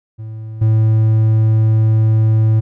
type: tone with level steps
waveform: triangle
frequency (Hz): 110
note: A2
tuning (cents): 0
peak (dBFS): -23 / -7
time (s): 0.18-2.61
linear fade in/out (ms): 20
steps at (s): 0.61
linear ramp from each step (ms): 10
effects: none